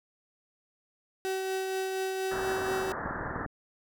35% pulse tone with tremolo, 380.1 Hz, F#4, 47 cents sharp, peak -27 dBFS, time 1.25-2.92 s, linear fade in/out 0 ms, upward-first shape triangle, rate 4.2 Hz, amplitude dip 30%
white low-pass noise, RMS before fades -36 dBFS, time 2.31-3.46 s, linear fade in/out 5 ms, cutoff 1800 Hz, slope 96 dB/octave
click train, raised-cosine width 3 ms, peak -27 dBFS, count 9, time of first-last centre 3.06-3.462 s, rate 19.9 Hz
effects none

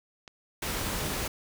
click, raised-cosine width 0.2 ms, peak -26 dBFS, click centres 0.278 s
pink noise, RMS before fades -32 dBFS, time 0.62-1.28 s, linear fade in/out 5 ms
effects none

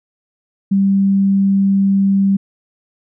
sine tone, 196 Hz, G3, in tune, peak -10 dBFS, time 0.71-2.37 s, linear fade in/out 10 ms, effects none

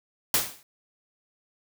white noise with exponential decay, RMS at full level -19 dBFS, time 0.34-0.63 s, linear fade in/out 2 ms, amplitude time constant 61 ms, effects none

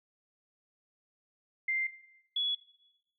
sine tone pair in turn, 2093 / 3385 Hz, C7 / G#7, 0 / +32 cents, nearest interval minor sixth, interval 832 cents, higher second, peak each -28 dBFS, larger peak neither, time 1.68-1.87 / 2.36-2.55 s, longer neither, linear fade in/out 5 ms, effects noise-tail reverb RT60 0.9 s tail -17 dB re dry

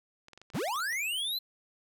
clicks, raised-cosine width 0.2 ms, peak -33 dBFS, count 10, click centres 0.284 / 0.333 / 0.376 / 0.416 / 0.502 / 0.536 / 0.681 / 0.759 / 0.802 / 0.926 s
square linear sweep, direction up, 86.3 to 4134 Hz, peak -31 dBFS, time 0.54-1.39 s, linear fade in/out 10 ms
effects none

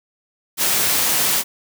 white high-pass noise, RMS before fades -18 dBFS, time 0.57-1.44 s, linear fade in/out 50 ms, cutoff 110 Hz, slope 12 dB/octave, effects none

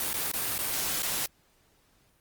white noise with dropouts, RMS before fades -30 dBFS, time 0-1.26 s, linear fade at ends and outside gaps 1 ms, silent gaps 0.131-0.14 / 0.316-0.337 / 0.58-0.589 / 1.022-1.031 s, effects pink hiss -66 dBFS RMS until 2.2 s + Opus 32 kbps

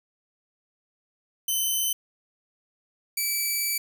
5% pulse tone pair in turn, 3047 / 2309 Hz, G7 / D7, -50 / -30 cents, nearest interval perfect fourth, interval 480 cents, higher first, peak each -15 dBFS, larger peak neither, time 1.48-1.93 / 3.17-3.78 s, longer second, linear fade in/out 5 ms, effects none

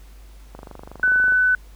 click train, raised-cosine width 1 ms, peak -23 dBFS, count 20, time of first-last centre 0.55-1.322 s, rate 24.6 Hz
sine tone, 1500 Hz, F#6, 23 cents sharp, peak -14 dBFS, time 1.03-1.55 s, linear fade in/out 2 ms
effects added 50 Hz sine -41 dBFS peak until 1.75 s + pink hiss -54 dBFS RMS until 1.75 s

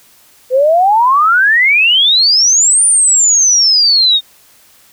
sine exponential two-way sweep, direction up then down, 494.6 to 9397 to 3645 Hz, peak -6 dBFS, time 0.5-4.21 s, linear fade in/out 50 ms, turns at 2.85 s, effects white hiss -46 dBFS RMS until 4.92 s

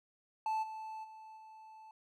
triangle tone with level steps, 876 Hz, A5, 8 cents flat, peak -30 / -40 / -48 / -50 dBFS, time 0.46-1.91 s, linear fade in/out 2 ms, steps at 0.62 / 1.03 / 1.36 s, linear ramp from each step 20 ms, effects none

